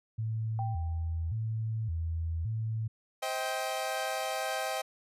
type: tone with vibrato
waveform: sine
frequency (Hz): 95.5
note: G2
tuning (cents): -45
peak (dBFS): -30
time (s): 0.18-2.88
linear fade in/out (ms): 10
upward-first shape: square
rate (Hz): 0.88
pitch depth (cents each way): 260
type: tone with exponential decay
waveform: sine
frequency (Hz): 784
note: G5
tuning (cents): 0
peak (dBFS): -33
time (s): 0.59-1.33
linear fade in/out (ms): 1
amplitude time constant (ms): 160
type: chord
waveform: sawtooth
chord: C minor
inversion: none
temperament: equal with one note detuned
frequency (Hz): 523.3 / 635 / 784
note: C5 / Eb5 / G5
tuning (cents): 0 / +35 / 0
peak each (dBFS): -34 / -32 / -31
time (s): 3.22-4.82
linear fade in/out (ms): 10
effects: resampled to 32000 Hz